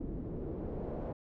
pink noise with low-pass filter sweep, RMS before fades -39 dBFS, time 0-1.13 s, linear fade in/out 10 ms, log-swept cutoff 300 to 600 Hz, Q 1.9, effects none

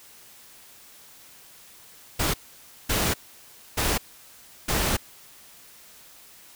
pink noise bursts at uneven times, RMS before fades -24 dBFS, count 4, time 2.19-2.34 / 2.89-3.14 / 3.77-3.98 / 4.68-4.97 s, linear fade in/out 10 ms, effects white hiss -50 dBFS RMS until 6.55 s

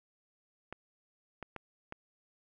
clicks, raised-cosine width 0.5 ms, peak -26 dBFS, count 4, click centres 0.726 / 1.427 / 1.563 / 1.924 s, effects none

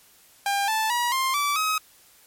sawtooth tone with pitch steps, 800 / 877.5 / 962.4 / 1055.6 / 1157.8 / 1269.9 Hz, G5 / A5 / B5 / C6 / D6 / D#6, +35 / -5 / -45 / +15 / -25 / +35 cents, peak -18 dBFS, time 0.46-1.78 s, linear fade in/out 2 ms, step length 220 ms, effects white hiss -55 dBFS RMS until 2.26 s + MP3 64 kbps

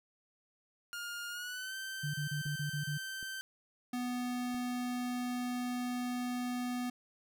sawtooth tone with pitch glide, 1415 to 1552 Hz, F6 to G6, +22 to -18 cents, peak -36 dBFS, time 0.93-3.41 s, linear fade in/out 0 ms, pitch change +160 cents, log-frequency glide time 1.29-1.75 s
sine tone bursts, 146.83 Hz, D3, in tune, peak -34 dBFS, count 7, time 2.03-2.98 s, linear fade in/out 10 ms, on 110 ms, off 30 ms
clicks, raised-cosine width 3 ms, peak -40 dBFS, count 3, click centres 2.463 / 3.228 / 4.545 s
square tone, 246.9 Hz, B3, in tune, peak -35 dBFS, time 3.93-6.9 s, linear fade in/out 5 ms
effects none

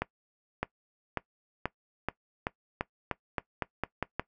accelerating click train, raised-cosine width 0.5 ms, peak -14 dBFS, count 13, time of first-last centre 0.02-4.196 s, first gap 610 ms, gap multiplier 0.89, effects noise-tail reverb RT60 0.1 s tail -20 dB re dry

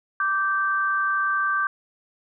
sine tone pair together, 1169.4 / 1561 Hz, D6 / G6, -8 / -8 cents, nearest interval perfect fourth, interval 500 cents, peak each -23 dBFS, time 0.2-1.67 s, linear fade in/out 2 ms, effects none

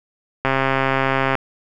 click train, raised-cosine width 0.5 ms, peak -3 dBFS, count 122, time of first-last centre 0.45-1.353 s, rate 134 Hz, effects none

